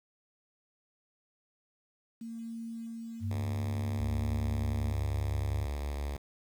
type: tone with tremolo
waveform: sine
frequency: 228.6 Hz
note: A#3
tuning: 34 cents flat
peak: -37 dBFS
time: 2.21-4.93 s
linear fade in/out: 5 ms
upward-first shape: triangle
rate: 0.6 Hz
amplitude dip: 35%
type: tone with pitch glide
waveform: sine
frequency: 97.6 to 96.65 Hz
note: G2 to G2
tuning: -7 to -24 cents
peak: -31 dBFS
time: 3.2-5.68 s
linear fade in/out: 50 ms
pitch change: -17 cents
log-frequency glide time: 3.95-5.04 s
type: tone with vibrato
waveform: 5% pulse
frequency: 72.6 Hz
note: D2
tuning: 19 cents flat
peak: -30 dBFS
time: 3.3-6.18 s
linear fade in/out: 10 ms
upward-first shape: sine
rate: 1.3 Hz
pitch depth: 11 cents each way
type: tone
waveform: sine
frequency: 66.8 Hz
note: C2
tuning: 36 cents sharp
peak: -33 dBFS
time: 4-6.16 s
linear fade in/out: 0 ms
effects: 10-bit